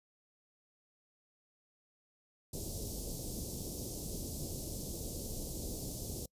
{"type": "band-stop noise", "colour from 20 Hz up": "pink", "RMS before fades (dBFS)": -41, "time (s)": [2.53, 6.26], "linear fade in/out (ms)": 5, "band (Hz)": [540, 5000], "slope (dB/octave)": 24, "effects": ["noise-tail reverb RT60 0.1 s tail -26 dB re dry", "resampled to 32000 Hz"]}